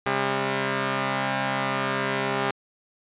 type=tone pair together; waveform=5% pulse; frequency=134.2 / 201.1 Hz; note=C3 / G3; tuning=+44 / +44 cents; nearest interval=perfect fifth; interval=700 cents; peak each=-15 dBFS; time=0.06-2.51 s; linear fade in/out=2 ms; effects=resampled to 8000 Hz